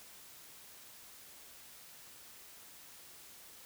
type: silence
effects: white hiss -55 dBFS RMS until 3.65 s